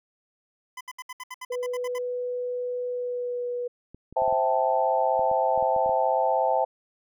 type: tone bursts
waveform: 25% pulse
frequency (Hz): 1012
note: B5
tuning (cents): +42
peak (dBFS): -31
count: 12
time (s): 0.77-1.985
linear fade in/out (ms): 5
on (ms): 38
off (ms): 69
type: tone with pitch glide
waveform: sine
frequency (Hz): 493.9 to 487.9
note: B4 to B4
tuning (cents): 0 to -21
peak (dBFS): -27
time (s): 1.5-3.68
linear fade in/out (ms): 10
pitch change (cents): -21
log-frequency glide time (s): 2.88-3.46
type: clicks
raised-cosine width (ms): 3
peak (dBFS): -31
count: 12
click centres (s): 3.946 / 4.126 / 4.22 / 4.279 / 4.326 / 5.194 / 5.314 / 5.577 / 5.626 / 5.763 / 5.861 / 5.894
type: chord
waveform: sine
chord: A minor seventh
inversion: first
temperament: equal with one note detuned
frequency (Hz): 523.3 / 654.7 / 784 / 880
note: C5 / E5 / G5 / A5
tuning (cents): 0 / -12 / 0 / 0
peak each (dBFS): -26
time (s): 4.16-6.65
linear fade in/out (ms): 10
effects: none